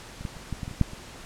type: clicks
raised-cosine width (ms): 5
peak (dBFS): -25 / -19 / -29 / -18 / -20 / -23 / -27 / -7 / -26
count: 9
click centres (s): 0.21 / 0.252 / 0.367 / 0.527 / 0.632 / 0.679 / 0.712 / 0.813 / 0.934
effects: pink hiss -44 dBFS RMS until 1.25 s + low-pass 9000 Hz 12 dB/octave